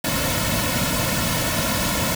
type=noise with comb filter; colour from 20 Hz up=pink; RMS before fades=-22 dBFS; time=0.04-2.15 s; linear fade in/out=5 ms; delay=2.5 ms; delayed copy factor=-0.8; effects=none